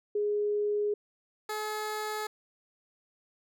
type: tone pair in turn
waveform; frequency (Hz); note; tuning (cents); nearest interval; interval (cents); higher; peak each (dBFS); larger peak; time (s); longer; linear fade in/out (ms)
sine / 15% pulse; 415.3 / 427.2; G#4 / G#4; 0 / +49; unison; 49; second; -26; neither; 0.15-0.94 / 1.49-2.27; first; 5
effects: none